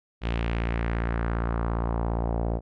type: tone with low-pass filter sweep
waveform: sawtooth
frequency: 57.4 Hz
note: A#1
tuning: 26 cents flat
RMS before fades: -27 dBFS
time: 0.21-2.61 s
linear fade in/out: 50 ms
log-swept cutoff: 3100 to 640 Hz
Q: 2
effects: none